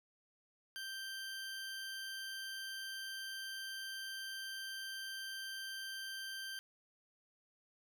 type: tone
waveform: 20% pulse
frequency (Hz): 1568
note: G6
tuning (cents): 0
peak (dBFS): -38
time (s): 0.76-6.59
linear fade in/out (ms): 0
effects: none